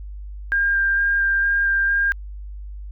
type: tone with vibrato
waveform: sine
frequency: 1600 Hz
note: G6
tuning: 35 cents sharp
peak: -16 dBFS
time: 0.52-2.12 s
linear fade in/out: 0 ms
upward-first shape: square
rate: 2.2 Hz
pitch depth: 9 cents each way
effects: added 50 Hz sine -31 dBFS peak until 2.91 s